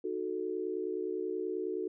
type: chord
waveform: sine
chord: D# diminished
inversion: none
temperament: equal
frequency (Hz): 311.1 / 370 / 440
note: D#4 / F#4 / A4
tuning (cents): 0 / 0 / 0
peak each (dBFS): -40 / -35 / -37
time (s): 0.04-1.88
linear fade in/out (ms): 5
effects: none